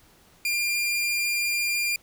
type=tone; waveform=sawtooth; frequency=2398 Hz; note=D7; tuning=36 cents sharp; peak=-20 dBFS; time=0.45-1.96 s; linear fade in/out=2 ms; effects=pink hiss -57 dBFS RMS until 2.02 s